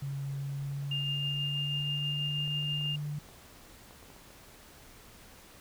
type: tone with pitch glide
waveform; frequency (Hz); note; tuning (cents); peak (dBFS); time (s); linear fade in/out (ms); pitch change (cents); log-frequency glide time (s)
sine; 138.59 to 147.68; C#3 to D3; 0 to +10; -33; 0.02-3.19; 5; +110; 0.35-2.53
type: tone with tremolo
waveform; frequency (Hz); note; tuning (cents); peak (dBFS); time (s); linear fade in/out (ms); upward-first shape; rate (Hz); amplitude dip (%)
sine; 2811; F7; +11; -31; 0.91-2.96; 5; sine; 6.2; 25
type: clicks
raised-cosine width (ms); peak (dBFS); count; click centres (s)
1; -39; 11; 2.405 / 2.478 / 2.626 / 2.811 / 2.858 / 3.288 / 3.909 / 4.028 / 4.102 / 4.164 / 4.305
effects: pink hiss -54 dBFS RMS until 5.6 s